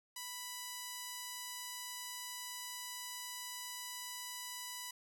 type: tone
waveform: 5% pulse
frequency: 987.8 Hz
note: B5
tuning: in tune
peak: -31 dBFS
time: 0.16-4.91 s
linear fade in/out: 5 ms
effects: none